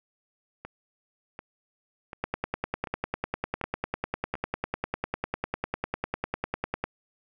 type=two click trains; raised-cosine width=0.5 ms; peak=-23 / -13 dBFS; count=6 / 47; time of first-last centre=0.65-4.354 / 2.24-6.84 s; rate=1.35 / 10 Hz; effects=none